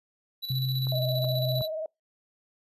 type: tone with tremolo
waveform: square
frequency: 3951 Hz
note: B7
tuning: in tune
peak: -31 dBFS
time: 0.42-1.68 s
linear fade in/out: 20 ms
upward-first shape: square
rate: 15 Hz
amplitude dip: 50%
type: tone with pitch glide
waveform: sine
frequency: 130 to 127.99 Hz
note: C3 to C3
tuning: -11 to -38 cents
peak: -26 dBFS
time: 0.5-1.62 s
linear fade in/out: 5 ms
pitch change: -27 cents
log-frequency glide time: 0.9-0.97 s
type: clicks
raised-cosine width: 1 ms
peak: -29 dBFS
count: 3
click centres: 0.87 / 1.244 / 1.609 s
type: tone with vibrato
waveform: sine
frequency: 631 Hz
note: D#5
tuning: 24 cents sharp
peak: -30 dBFS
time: 0.92-1.86 s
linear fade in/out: 2 ms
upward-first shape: sine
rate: 20 Hz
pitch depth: 51 cents each way
effects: noise-tail reverb RT60 0.2 s tail -26 dB re dry + resampled to 32000 Hz